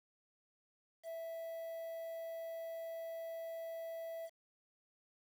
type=tone with quantisation; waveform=triangle; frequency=659.3 Hz; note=E5; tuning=in tune; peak=-40 dBFS; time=1.03-4.3 s; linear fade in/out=50 ms; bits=10; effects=none